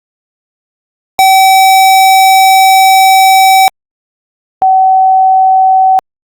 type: tone pair in turn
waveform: square / sine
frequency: 766 / 759 Hz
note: G5 / F#5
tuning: -40 / +44 cents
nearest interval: unison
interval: 16 cents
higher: first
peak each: -3 dBFS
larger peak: neither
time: 1.19-3.68 / 4.62-5.99 s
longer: first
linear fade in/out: 0 ms
effects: Opus 48 kbps